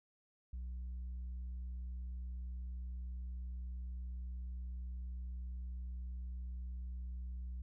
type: tone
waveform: sine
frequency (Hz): 61.7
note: B1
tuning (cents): -1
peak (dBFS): -38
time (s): 0.53-7.62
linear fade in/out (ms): 5
effects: tanh soft clip ceiling -40 dBFS